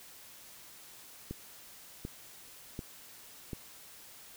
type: click train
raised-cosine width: 3 ms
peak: -25 dBFS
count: 4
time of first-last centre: 1.31-3.532 s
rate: 1.35 Hz
effects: white hiss -53 dBFS RMS until 4.36 s